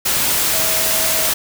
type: tone in noise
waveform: sine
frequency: 644 Hz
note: E5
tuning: 41 cents flat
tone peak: -27 dBFS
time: 0.53-1.3 s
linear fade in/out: 10 ms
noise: white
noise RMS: -17 dBFS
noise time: 0.05-1.34 s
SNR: -13 dB
effects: none